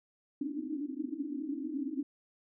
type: band-pass noise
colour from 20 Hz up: pink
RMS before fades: -37 dBFS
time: 0.41-2.03 s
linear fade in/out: 5 ms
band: 260 to 310 Hz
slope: 96 dB/octave
effects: none